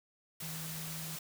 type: tone in noise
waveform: sine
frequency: 160 Hz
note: D#3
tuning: 49 cents sharp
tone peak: -43 dBFS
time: 0.42-1.16 s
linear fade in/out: 5 ms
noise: white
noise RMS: -43 dBFS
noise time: 0.4-1.19 s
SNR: -3 dB
effects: none